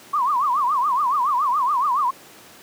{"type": "tone with vibrato", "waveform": "sine", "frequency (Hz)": 1085, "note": "C#6", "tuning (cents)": -37, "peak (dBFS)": -17, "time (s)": [0.13, 2.11], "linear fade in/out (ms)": 10, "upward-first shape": "triangle", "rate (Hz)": 7.1, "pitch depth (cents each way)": 250, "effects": ["pink hiss -45 dBFS RMS until 2.62 s", "high-pass 200 Hz 12 dB/octave"]}